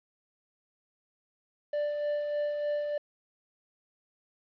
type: tone with tremolo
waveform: triangle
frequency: 589 Hz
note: D5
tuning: 5 cents sharp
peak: -25 dBFS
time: 1.73-2.98 s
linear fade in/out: 5 ms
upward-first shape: sine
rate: 3.3 Hz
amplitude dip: 35%
effects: resampled to 11025 Hz + 10-bit